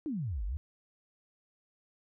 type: exponential two-way sweep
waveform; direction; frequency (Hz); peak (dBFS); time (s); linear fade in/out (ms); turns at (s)
sine; down then up; 331.8 to 45.03 to 83.6; -32; 0.06-0.57; 0; 0.45
effects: none